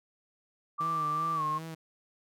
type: tone with pitch glide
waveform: sine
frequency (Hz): 1174.7 to 1077.2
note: D6 to C#6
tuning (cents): 0 to -50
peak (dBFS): -28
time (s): 0.78-1.59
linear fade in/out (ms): 20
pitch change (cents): -150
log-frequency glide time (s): 1.35-1.43
type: tone with vibrato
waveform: sawtooth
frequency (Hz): 157.1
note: D#3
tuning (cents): +17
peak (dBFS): -35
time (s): 0.8-1.75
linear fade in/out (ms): 10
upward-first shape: sine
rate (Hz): 2.6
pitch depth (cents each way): 65
effects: none